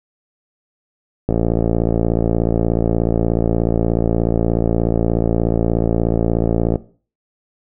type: click train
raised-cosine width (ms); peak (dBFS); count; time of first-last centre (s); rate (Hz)
2; -3; 311; 1.29-6.757; 56.7
effects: noise-tail reverb RT60 0.4 s tail -17 dB re dry